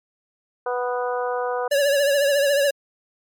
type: harmonic tone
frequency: 246.9 Hz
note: B3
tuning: in tune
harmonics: 2 / 3 / 4 / 5 / 6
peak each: -24 / -28 / -30 / -32 / -34 dBFS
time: 0.66-1.68 s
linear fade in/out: 5 ms
type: tone with vibrato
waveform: square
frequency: 566 Hz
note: C#5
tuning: 36 cents sharp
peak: -17 dBFS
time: 1.71-2.71 s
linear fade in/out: 10 ms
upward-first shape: triangle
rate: 14 Hz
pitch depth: 70 cents each way
effects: MP3 96 kbps